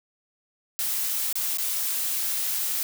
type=noise with dropouts; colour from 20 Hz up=blue; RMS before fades=-27 dBFS; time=0.79-2.83 s; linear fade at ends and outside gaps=0 ms; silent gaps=1.327-1.355 / 1.572-1.584 s; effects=none